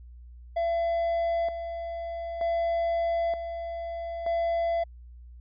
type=tone with tremolo; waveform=triangle; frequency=675 Hz; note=E5; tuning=41 cents sharp; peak=-22 dBFS; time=0.56-4.84 s; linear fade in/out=10 ms; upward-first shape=square; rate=0.54 Hz; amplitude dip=60%; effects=added 60 Hz sine -44 dBFS peak until 5.4 s + resampled to 11025 Hz